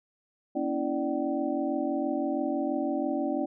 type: tone cluster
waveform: sine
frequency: 239.4 / 282.3 / 328.4 / 590 / 764 Hz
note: A#3 / C#4 / E4 / D5 / G5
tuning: +46 / +32 / -6 / +8 / -45 cents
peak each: -36 / -30 / -32 / -33 / -36 dBFS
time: 0.55-3.46 s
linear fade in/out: 10 ms
effects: none